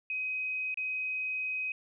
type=tone with dropouts; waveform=sine; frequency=2522 Hz; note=D#7; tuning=23 cents sharp; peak=-31 dBFS; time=0.1-1.72 s; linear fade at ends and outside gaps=2 ms; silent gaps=0.743-0.773 s; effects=none